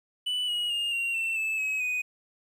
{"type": "tone with pitch steps", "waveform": "triangle", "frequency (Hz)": [2977, 2902, 2829, 2758, 2689, 2622, 2556, 2492], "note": ["F#7", "F#7", "F7", "F7", "E7", "E7", "D#7", "D#7"], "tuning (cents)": [10, -34, 22, -22, 34, -10, 46, 2], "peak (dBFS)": -25, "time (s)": [0.26, 2.02], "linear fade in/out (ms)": 10, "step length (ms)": 220, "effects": ["10-bit"]}